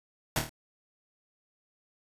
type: noise with echo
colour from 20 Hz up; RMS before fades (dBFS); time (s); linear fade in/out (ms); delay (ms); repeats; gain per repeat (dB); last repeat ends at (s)
pink; -27; 0.36-0.39; 2; 26; 4; -5; 0.494
effects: resampled to 32000 Hz